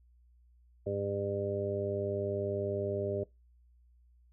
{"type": "harmonic tone", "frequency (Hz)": 100, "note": "G2", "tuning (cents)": 35, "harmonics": [1, 2, 3, 4, 5, 6], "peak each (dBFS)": [-38, -43, -45, -35, -41, -36], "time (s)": [0.86, 3.24], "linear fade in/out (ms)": 10, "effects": ["noise-tail reverb RT60 0.2 s tail -22 dB re dry", "added 60 Hz sine -60 dBFS peak until 4.32 s"]}